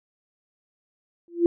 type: tone with exponential growth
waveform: sine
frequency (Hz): 342.7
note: F4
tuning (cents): -33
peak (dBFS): -11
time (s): 1.28-1.46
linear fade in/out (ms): 1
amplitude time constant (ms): 37
effects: none